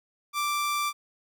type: tone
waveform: sawtooth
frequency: 1174.7 Hz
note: D6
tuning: in tune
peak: -22 dBFS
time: 0.33-0.93 s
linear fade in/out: 50 ms
effects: none